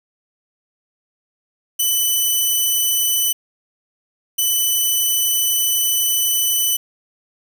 5% pulse tone pair in turn, 2996 / 2996 Hz, F#7 / F#7, +21 / +21 cents, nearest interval unison, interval 0 cents, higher neither, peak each -7 dBFS, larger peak neither, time 1.79-3.33 / 4.38-6.77 s, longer second, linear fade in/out 10 ms, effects 7-bit

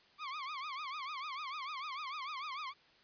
sawtooth tone with vibrato, 1140 Hz, C#6, 48 cents sharp, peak -36 dBFS, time 0.18-2.74 s, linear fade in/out 50 ms, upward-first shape triangle, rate 6.7 Hz, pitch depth 200 cents each way, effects white hiss -65 dBFS RMS until 3.03 s + resampled to 11025 Hz

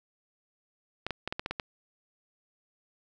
clicks, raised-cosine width 0.3 ms, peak -16 dBFS, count 8, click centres 1.066 / 1.107 / 1.276 / 1.325 / 1.395 / 1.461 / 1.51 / 1.598 s, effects none

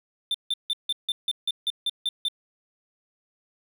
triangle tone bursts, 3564 Hz, A7, 22 cents sharp, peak -21 dBFS, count 11, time 0.31-2.284 s, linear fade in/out 2 ms, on 34 ms, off 160 ms, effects none

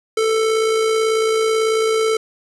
square tone with amplitude modulation, 442.4 Hz, A4, 9 cents sharp, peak -14 dBFS, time 0.17-2.17 s, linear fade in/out 5 ms, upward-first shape sine, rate 58.2 Hz, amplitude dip 35%, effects resampled to 24000 Hz + 7-bit

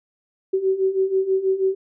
sine beating tone pair, 378 / 384.2 Hz, F#4 / G4, +37 / -35 cents, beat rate 6.2 Hz, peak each -23 / -19 dBFS, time 0.53-1.75 s, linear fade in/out 10 ms, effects none

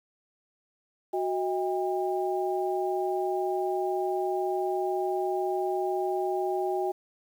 sine tone cluster, 370 / 636 / 802 Hz, F#4 / D#5 / G5, 0 / +38 / +39 cents, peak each -28 / -34 / -31 dBFS, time 1.13-6.92 s, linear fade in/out 10 ms, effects 9-bit

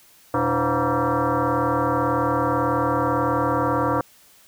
sine tone with frequency modulation, 329.6 Hz, E4, in tune, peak -18 dBFS, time 0.34-4.01 s, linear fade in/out 2 ms, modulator 207 Hz, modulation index 4.8, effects white hiss -53 dBFS RMS until 4.47 s

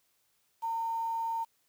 sine tone with quantisation, 912 Hz, A#5, 38 cents flat, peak -30 dBFS, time 0.62-1.45 s, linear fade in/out 20 ms, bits 9, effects white hiss -73 dBFS RMS until 1.68 s

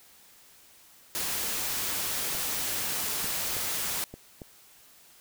white noise, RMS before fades -31 dBFS, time 1.15-4.04 s, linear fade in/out 0 ms
clicks, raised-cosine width 2 ms, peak -27 dBFS, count 5, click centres 2.351 / 3.244 / 3.567 / 4.14 / 4.418 s
effects white hiss -56 dBFS RMS until 5.2 s

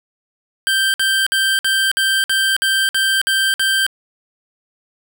25% pulse tone bursts, 1568 Hz, G6, in tune, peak -10 dBFS, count 10, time 0.67-3.865 s, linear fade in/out 0 ms, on 270 ms, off 55 ms, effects none

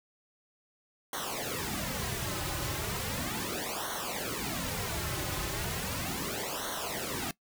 pink noise with flanger, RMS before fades -35 dBFS, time 1.13-7.31 s, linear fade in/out 2 ms, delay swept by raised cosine 0.4 to 4.4 ms, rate 0.36 Hz, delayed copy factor -0.9, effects noise-tail reverb RT60 0.1 s tail -20 dB re dry

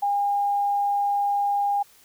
sine tone, 810 Hz, G#5, 43 cents flat, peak -20 dBFS, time 0.02-1.83 s, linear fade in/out 10 ms, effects white hiss -55 dBFS RMS until 2.04 s

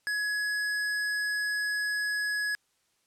sine tone with hard clipping, 1682 Hz, G#6, 22 cents sharp, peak -29 dBFS, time 0.07-2.55 s, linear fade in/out 0 ms, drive 16 dB, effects white hiss -72 dBFS RMS until 3.06 s + low-pass 10000 Hz 12 dB/octave

